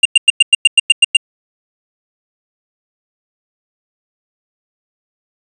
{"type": "tone bursts", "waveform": "square", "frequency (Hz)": 2794, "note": "F7", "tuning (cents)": 0, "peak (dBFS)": -3, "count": 10, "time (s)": [0.03, 1.17], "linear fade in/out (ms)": 5, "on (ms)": 24, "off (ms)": 100, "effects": ["resampled to 24000 Hz"]}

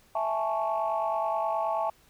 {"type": "chord", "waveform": "sine", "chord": "A major seventh", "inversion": "second", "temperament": "equal", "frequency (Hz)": [659.3, 830.6, 880, 1108.7], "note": ["E5", "G#5", "A5", "C#6"], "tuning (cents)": [0, 0, 0, 0], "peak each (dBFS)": [-29, -32, -30, -33], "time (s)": [0.15, 1.9], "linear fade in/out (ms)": 5, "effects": ["tanh soft clip ceiling -18 dBFS", "pink hiss -61 dBFS RMS until 2.09 s"]}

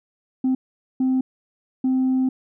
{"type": "tone bursts at uneven times", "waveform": "sine", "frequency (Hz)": 259.7, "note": "C4", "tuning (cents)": -13, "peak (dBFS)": -15, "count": 3, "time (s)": [[0.44, 0.55], [1, 1.21], [1.84, 2.29]], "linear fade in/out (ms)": 5, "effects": ["tanh soft clip ceiling -15 dBFS"]}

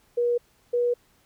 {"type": "tone pair in turn", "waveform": "sine", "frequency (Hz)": [480, 483.6], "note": ["B4", "B4"], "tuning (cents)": [-49, -36], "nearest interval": "unison", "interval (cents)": 13, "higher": "second", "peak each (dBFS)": -20, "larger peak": "neither", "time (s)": [[0.17, 0.38], [0.73, 0.94]], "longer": "neither", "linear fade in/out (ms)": 10, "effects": ["pink hiss -63 dBFS RMS until 1.25 s"]}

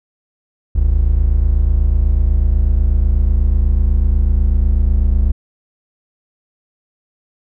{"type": "tone pair together", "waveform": "triangle", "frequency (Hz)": [42.1, 70.2], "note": ["E1", "C#2"], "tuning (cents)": [37, 22], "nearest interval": "major sixth", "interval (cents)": 885, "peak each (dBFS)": -11, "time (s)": [0.75, 5.32], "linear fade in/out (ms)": 10, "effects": []}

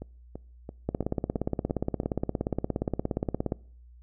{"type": "two click trains", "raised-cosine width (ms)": 2, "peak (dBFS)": [-24, -14], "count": [7, 46], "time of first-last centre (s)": [[0.02, 2.033], [0.89, 3.522]], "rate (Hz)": [2.98, 17.1], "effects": ["noise-tail reverb RT60 0.6 s tail -25 dB re dry", "added 60 Hz sine -49 dBFS peak until 4.02 s"]}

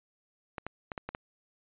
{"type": "clicks", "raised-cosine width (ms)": 0.5, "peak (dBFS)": -21, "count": 6, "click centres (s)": [0.582, 0.666, 0.918, 0.978, 1.09, 1.149], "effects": ["resampled to 8000 Hz"]}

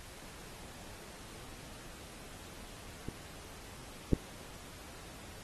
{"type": "clicks", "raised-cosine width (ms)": 3, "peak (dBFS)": [-24, -11], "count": 2, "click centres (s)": [3.086, 4.133], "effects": ["pink hiss -51 dBFS RMS until 5.43 s", "AAC 32 kbps"]}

